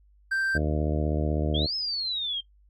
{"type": "tone", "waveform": "triangle", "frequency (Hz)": 1568, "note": "G6", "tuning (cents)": 0, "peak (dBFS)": -22, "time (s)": [0.31, 0.58], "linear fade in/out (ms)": 10}
{"type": "harmonic tone", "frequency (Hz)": 76, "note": "D#2", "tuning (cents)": -40, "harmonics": [1, 2, 3, 4, 5, 6, 7, 8, 9], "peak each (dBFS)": [-27, -30, -34, -32, -36, -35, -38, -36, -41], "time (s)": [0.54, 1.67], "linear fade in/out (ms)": 20}
{"type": "exponential two-way sweep", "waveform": "sine", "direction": "up then down", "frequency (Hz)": [3166, 5240, 3166], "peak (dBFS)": -27, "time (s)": [1.54, 2.41], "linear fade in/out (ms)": 10, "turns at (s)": 1.75}
{"effects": ["noise-tail reverb RT60 0.1 s tail -18 dB re dry", "added 50 Hz sine -56 dBFS peak until 2.69 s"]}